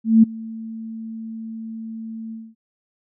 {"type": "tone with ADSR envelope", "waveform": "sine", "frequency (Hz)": 223.8, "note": "A3", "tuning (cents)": 30, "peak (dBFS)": -6, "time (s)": [0.04, 2.55], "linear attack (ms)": 190, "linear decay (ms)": 12, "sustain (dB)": -23, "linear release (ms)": 230, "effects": []}